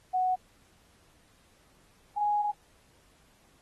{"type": "tone pair in turn", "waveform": "sine", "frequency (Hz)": [740, 830.6], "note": ["F#5", "G#5"], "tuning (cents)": [0, 0], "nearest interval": "major second", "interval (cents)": 200, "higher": "second", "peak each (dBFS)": -24, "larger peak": "neither", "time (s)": [[0.13, 0.36], [2.16, 2.52]], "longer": "second", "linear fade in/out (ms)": 20, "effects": ["pink hiss -64 dBFS RMS until 3.61 s", "AAC 32 kbps"]}